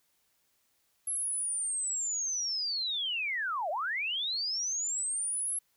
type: linear two-way sweep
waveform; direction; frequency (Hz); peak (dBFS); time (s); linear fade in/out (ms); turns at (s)
sine; down then up; 11175 to 574 to 11175; -30; 1.07-5.59; 5; 3.7
effects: white hiss -73 dBFS RMS until 5.76 s